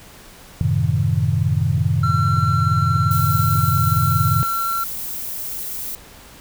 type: chord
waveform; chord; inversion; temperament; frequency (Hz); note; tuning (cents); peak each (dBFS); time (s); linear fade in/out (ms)
sine; F# diminished seventh; none; equal; 92.5 / 110 / 130.81 / 155.56; F#2 / A2 / C3 / Eb3; 0 / 0 / 0 / 0; -21; 0.61-4.43; 0
type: click train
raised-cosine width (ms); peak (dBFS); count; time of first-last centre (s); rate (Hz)
3; -24; 4; 1.78-3.555; 1.69
type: tone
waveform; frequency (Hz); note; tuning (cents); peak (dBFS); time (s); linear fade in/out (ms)
triangle; 1356; E6; +49; -18; 2.03-4.84; 5
type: noise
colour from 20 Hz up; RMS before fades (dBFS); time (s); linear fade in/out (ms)
violet; -28; 3.11-5.95; 0
effects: pink hiss -43 dBFS RMS until 6.4 s